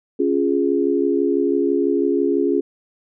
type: chord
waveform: sine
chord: Db major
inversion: none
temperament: equal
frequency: 277.2 / 349.2 / 415.3 Hz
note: Db4 / F4 / Ab4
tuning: 0 / 0 / 0 cents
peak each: -20 dBFS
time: 0.19-2.61 s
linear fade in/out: 10 ms
effects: none